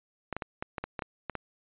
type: clicks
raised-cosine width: 0.5 ms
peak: -18 dBFS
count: 10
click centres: 0.327 / 0.366 / 0.422 / 0.625 / 0.782 / 0.84 / 0.992 / 1.022 / 1.297 / 1.353 s
effects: resampled to 8000 Hz